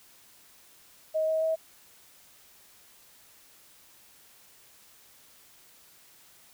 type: tone with pitch steps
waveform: sine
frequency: 630 / 636.2 / 642.5 Hz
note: D#5 / D#5 / E5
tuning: +21 / +38 / -45 cents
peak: -24 dBFS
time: 1.14-1.56 s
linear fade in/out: 20 ms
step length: 140 ms
effects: white hiss -57 dBFS RMS until 6.53 s